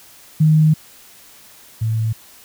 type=tone pair in turn; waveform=sine; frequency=155.56 / 111.31 Hz; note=D#3 / A2; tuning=0 / +20 cents; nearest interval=tritone; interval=580 cents; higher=first; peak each=-9 / -16 dBFS; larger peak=first; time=0.4-0.74 / 1.81-2.13 s; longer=first; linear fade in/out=10 ms; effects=white hiss -45 dBFS RMS until 2.44 s